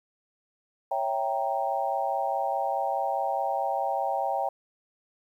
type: chord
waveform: sine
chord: C# diminished seventh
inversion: none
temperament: equal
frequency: 554.4 / 659.3 / 784 / 932.3 Hz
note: C#5 / E5 / G5 / Bb5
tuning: 0 / 0 / 0 / 0 cents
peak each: -32 / -32 / -28 / -33 dBFS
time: 0.91-4.49 s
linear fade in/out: 5 ms
effects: 10-bit